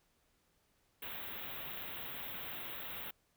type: band-stop noise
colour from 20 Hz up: white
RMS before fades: -44 dBFS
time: 1.02-3.11 s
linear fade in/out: 5 ms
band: 3800 to 13000 Hz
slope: 96 dB/octave
effects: pink hiss -75 dBFS RMS until 3.36 s